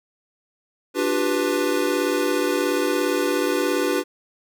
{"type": "chord", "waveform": "square", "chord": "G dominant seventh", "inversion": "second", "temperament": "equal with one note detuned", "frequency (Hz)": [293.7, 354.9, 392, 493.9], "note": ["D4", "F4", "G4", "B4"], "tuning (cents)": [0, 28, 0, 0], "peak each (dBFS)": -26, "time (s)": [0.94, 4.04], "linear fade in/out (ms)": 50, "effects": []}